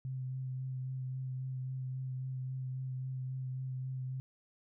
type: tone with vibrato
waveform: sine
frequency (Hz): 130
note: C3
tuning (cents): -11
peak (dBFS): -36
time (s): 0.05-4.2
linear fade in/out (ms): 0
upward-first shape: sine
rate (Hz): 3.7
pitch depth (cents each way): 16
effects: none